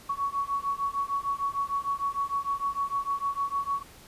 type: beating tone pair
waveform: sine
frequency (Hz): 1115 / 1121.6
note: C#6 / C#6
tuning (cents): +10 / +20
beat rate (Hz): 6.6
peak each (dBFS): -30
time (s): 0.09-3.83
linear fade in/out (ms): 10
effects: pink hiss -51 dBFS RMS until 4.07 s + resampled to 32000 Hz